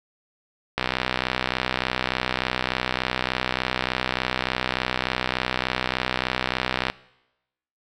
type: click train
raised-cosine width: 0.3 ms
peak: -6 dBFS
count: 389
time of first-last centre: 0.78-6.9 s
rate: 63.4 Hz
effects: noise-tail reverb RT60 0.9 s tail -20 dB re dry